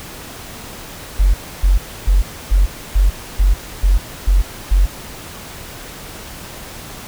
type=tone bursts; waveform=sine; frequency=46 Hz; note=F#1; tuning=9 cents flat; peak=-8 dBFS; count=9; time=1.19-4.86 s; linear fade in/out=10 ms; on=150 ms; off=290 ms; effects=pink hiss -33 dBFS RMS until 7.07 s